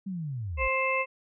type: linear sweep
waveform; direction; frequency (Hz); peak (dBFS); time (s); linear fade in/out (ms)
sine; down; 199.8 to 47.08; -31; 0.06-0.68; 10
type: harmonic tone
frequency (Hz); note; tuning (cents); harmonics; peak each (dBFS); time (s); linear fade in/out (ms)
527; C5; +12; 1 / 2 / 4 / 5; -30 / -30 / -30 / -30; 0.57-1.06; 50
effects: none